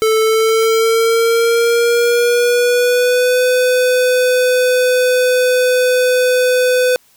square tone with pitch glide, 440 to 502.5 Hz, A4 to B4, 0 to +30 cents, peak -11 dBFS, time 0.02-6.96 s, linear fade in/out 0 ms, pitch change +230 cents, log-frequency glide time 0.21-3.44 s, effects white hiss -52 dBFS RMS until 7.16 s

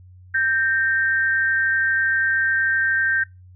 sine tone pair together, 1568 / 1835.2 Hz, G6 / A#6, 0 / -28 cents, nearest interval minor third, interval 272 cents, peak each -18 / -23 dBFS, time 0.34-3.24 s, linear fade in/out 10 ms, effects noise-tail reverb RT60 0.2 s tail -21 dB re dry + added 91 Hz sine -43 dBFS peak until 3.55 s

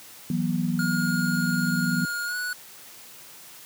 sine chord, E suspended second, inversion none, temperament equal with one note detuned, 164.81 / 185 / 242 Hz, E3 / F#3 / B3, 0 / 0 / -35 cents, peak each -27 dBFS, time 0.3-2.05 s, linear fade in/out 2 ms
square tone with pitch glide, 1425 to 1471.8 Hz, F6 to F#6, +34 to -10 cents, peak -28 dBFS, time 0.79-2.53 s, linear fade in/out 2 ms, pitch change +56 cents, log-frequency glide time 2.26-2.36 s
effects white hiss -46 dBFS RMS until 3.65 s + high-pass 80 Hz 12 dB/octave

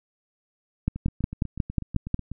two click trains, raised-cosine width 5 ms, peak -21 / -10 dBFS, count 12 / 8, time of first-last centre 0.96-2.316 / 0.88-2.144 s, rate 8.11 / 5.54 Hz, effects none

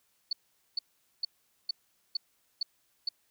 sine tone bursts, 4480 Hz, C#8, 18 cents sharp, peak -27 dBFS, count 7, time 0.31-3.09 s, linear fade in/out 5 ms, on 20 ms, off 440 ms, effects white hiss -72 dBFS RMS until 3.3 s

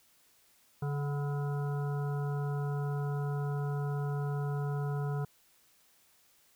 harmonic tone with a mistuned harmonic, 142.9 Hz, D3, 47 cents flat, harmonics 1 / 3 / 5 / 7 / 9 / 10, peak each -31 / -41 / -45 / -48 / -50 / -51 dBFS, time 0.82-5.25 s, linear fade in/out 5 ms, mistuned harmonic 5, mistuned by +49 cents, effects white hiss -66 dBFS RMS until 6.55 s

